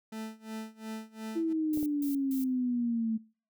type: tone with tremolo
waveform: 40% pulse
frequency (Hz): 220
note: A3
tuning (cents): 0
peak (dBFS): -35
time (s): 0.12-1.53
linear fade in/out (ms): 5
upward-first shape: sine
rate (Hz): 2.8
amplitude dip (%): 95
type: exponential sweep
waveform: sine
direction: down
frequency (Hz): 334.1 to 220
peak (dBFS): -27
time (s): 1.35-3.18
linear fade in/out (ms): 20
type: noise bursts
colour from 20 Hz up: violet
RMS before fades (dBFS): -44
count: 3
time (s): 1.73-2.44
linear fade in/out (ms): 2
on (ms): 130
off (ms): 160
type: clicks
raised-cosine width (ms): 2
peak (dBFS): -28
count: 2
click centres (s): 1.774 / 1.829
effects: noise-tail reverb RT60 0.4 s tail -24 dB re dry